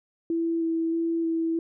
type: tone with vibrato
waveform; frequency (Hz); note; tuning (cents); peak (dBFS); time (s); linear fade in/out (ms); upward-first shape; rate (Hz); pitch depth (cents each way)
sine; 330; E4; +2; -23; 0.3-1.59; 2; square; 1.6; 11
effects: none